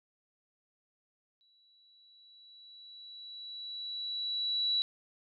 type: tone with exponential growth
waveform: sine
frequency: 3927 Hz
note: B7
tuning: 11 cents flat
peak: -26 dBFS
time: 1.41-4.82 s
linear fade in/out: 0 ms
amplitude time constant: 740 ms
effects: none